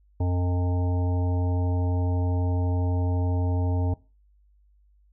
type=harmonic tone with a mistuned harmonic; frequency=89.4 Hz; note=F2; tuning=41 cents sharp; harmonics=1 / 3 / 5 / 7 / 9 / 10; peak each=-22 / -32 / -36 / -39 / -41 / -42 dBFS; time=0.2-3.94 s; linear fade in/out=5 ms; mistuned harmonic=10; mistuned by=+25 cents; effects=noise-tail reverb RT60 0.3 s tail -19 dB re dry + added 50 Hz sine -57 dBFS peak until 5.12 s